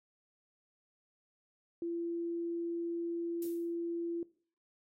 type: tone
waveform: sine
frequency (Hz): 339.4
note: F4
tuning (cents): -49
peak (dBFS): -34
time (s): 1.82-4.23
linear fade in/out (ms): 2
type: noise with exponential decay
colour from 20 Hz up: violet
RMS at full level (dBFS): -43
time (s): 3.42-3.75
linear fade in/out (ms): 2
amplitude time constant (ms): 70
effects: noise-tail reverb RT60 0.5 s tail -21 dB re dry + AAC 48 kbps